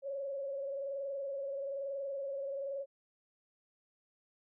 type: tone with frequency modulation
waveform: sine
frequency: 552 Hz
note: C#5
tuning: 7 cents flat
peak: -36 dBFS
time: 0.02-2.86 s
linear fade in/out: 50 ms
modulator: 21.1 Hz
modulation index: 0.73
effects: none